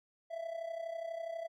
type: tone with amplitude modulation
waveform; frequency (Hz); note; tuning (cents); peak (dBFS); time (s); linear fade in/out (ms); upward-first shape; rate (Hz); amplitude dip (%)
triangle; 664; E5; +12; -33; 0.3-1.48; 20; sine; 32.2; 70
effects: none